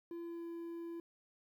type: tone with pitch glide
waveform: triangle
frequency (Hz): 340 to 337.1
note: F4 to E4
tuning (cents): -46 to +39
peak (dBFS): -40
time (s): 0.11-1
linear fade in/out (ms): 2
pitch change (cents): -15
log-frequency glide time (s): 0.23-0.44
effects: 12-bit